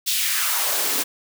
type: noise with high-pass filter sweep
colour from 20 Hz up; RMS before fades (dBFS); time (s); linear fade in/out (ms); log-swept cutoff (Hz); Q
white; -22; 0.06-1.04; 20; 3700 to 240; 1.6
effects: none